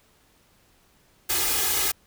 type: noise with comb filter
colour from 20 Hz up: white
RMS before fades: -24 dBFS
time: 1.29-1.92 s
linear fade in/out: 10 ms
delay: 2.4 ms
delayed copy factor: +0.9
effects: pink hiss -61 dBFS RMS until 2.06 s